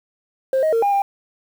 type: tone with pitch steps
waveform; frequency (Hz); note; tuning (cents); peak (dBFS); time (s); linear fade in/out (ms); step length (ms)
sine; 529 / 628 / 457.1 / 807 / 796; C5 / D#5 / A#4 / G#5 / G5; +19 / +16 / -34 / -50 / +26; -13; 0.53-1.02; 2; 98
effects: tanh soft clip ceiling -12 dBFS + 7-bit